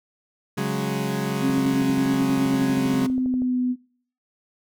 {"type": "chord", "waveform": "30% pulse", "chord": "C# suspended fourth", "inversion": "none", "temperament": "equal", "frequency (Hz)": [138.59, 185, 207.7], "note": ["C#3", "F#3", "G#3"], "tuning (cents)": [0, 0, 0], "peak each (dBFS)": -25, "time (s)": [0.57, 3.07], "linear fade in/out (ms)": 10}
{"type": "tone with pitch glide", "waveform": "sine", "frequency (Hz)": [267.8, 249.9], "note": ["C4", "B3"], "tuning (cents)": [40, 21], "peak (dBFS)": -20, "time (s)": [1.39, 3.76], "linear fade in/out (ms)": 50, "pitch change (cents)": -119, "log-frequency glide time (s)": [2.5, 3.59]}
{"type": "click train", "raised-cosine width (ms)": 2, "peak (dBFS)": -24, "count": 25, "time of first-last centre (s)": [1.5, 3.42], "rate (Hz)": 12.5}
{"effects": ["noise-tail reverb RT60 0.5 s tail -19 dB re dry"]}